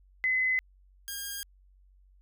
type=tone pair in turn; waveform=sine / 5% pulse; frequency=2031 / 1618.5 Hz; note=B6 / G#6; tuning=+48 / -45 cents; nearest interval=major third; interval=393 cents; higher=first; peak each=-24 dBFS; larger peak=neither; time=0.24-0.59 / 1.08-1.43 s; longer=neither; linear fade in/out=0 ms; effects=added 47 Hz sine -57 dBFS peak until 2.21 s